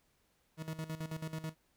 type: tone with tremolo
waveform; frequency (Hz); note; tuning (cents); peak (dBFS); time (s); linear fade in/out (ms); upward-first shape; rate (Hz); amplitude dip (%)
40% pulse; 158.8; D#3; +36; -36; 0.57-1.55; 50; square; 9.2; 75
effects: pink hiss -74 dBFS RMS until 1.76 s